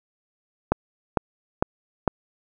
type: click train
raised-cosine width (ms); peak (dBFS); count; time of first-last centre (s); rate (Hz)
1; -4; 4; 0.72-2.077; 2.21
effects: none